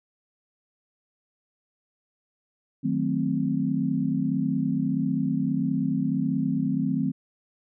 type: chord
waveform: sine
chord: D# diminished seventh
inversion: none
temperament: equal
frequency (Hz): 155.56 / 185 / 220 / 261.6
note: D#3 / F#3 / A3 / C4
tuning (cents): 0 / 0 / 0 / 0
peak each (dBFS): -29 / -29 / -29 / -26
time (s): 2.83-7.12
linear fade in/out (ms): 20
effects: none